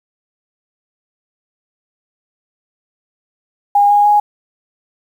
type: tone with pitch steps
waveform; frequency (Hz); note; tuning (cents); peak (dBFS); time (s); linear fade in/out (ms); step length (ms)
sine; 814 / 822 / 830.1; G#5 / G#5 / G#5; -35 / -18 / -1; -7; 3.75-4.2; 5; 150
effects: 7-bit